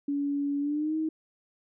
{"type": "tone with pitch glide", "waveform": "sine", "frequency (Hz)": [284.3, 315.5], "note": ["C#4", "D#4"], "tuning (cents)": [44, 24], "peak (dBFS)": -26, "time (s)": [0.08, 1.09], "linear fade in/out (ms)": 5, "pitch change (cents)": 180, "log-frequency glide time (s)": [0.6, 0.96], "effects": []}